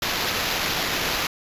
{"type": "noise with sample-and-hold", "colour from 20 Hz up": "violet", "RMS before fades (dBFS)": -25, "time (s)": [0.02, 1.27], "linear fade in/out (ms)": 2, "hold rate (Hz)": 8820, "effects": ["resampled to 32000 Hz"]}